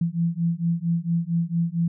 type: beating tone pair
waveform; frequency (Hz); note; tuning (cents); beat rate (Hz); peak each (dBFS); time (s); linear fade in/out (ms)
sine; 166.6 / 171; E3 / F3; +19 / -36; 4.4; -24; 0.01-1.88; 5
effects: none